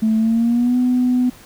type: tone with pitch glide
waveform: sine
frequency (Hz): 220 to 249.8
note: A3 to B3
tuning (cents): 0 to +20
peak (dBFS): -12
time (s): 0.02-1.3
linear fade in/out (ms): 10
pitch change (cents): +220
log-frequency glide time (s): 0.17-0.78
effects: tanh soft clip ceiling -9 dBFS + pink hiss -44 dBFS RMS until 1.45 s